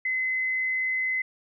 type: tone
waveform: sine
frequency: 2041 Hz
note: C7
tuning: 44 cents flat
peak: -24 dBFS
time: 0.05-1.22 s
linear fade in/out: 5 ms
effects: none